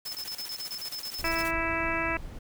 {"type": "noise with tremolo", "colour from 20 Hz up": "white", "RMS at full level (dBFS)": -40, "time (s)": [0.05, 1.51], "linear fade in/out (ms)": 5, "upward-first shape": "square", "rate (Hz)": 15, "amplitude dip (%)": 55}
{"type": "tone bursts", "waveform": "triangle", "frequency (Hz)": 5230, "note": "E8", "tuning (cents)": -15, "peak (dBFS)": -33, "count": 13, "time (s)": [0.06, 1.426], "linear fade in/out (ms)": 0, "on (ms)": 70, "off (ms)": 38}
{"type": "noise", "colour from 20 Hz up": "brown", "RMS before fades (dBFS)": -39, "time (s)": [1.19, 2.39], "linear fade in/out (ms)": 5}
{"type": "harmonic tone", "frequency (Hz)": 329.6, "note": "E4", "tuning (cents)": 0, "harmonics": [1, 2, 3, 4, 5, 6, 7, 8], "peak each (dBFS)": [-35, -35, -35, -35, -35, -35, -35, -35], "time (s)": [1.24, 2.17], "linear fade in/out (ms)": 2}
{"effects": []}